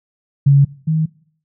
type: tone pair in turn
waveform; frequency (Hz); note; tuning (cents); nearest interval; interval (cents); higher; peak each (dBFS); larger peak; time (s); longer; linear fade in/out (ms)
sine; 140 / 158; C#3 / D#3; +18 / +27; major second; 209; second; -6 / -13; first; 0.46-0.65 / 0.87-1.06; neither; 10
effects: noise-tail reverb RT60 0.6 s tail -22 dB re dry